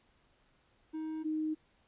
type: tone pair in turn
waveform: triangle / sine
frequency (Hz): 314.8 / 311.2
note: D#4 / D#4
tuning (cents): +20 / 0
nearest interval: unison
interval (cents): 20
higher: first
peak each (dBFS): -34 / -31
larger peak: second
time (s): 0.93-1.24 / 1.24-1.55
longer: neither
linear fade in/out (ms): 20
effects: pink hiss -70 dBFS RMS until 1.87 s + resampled to 8000 Hz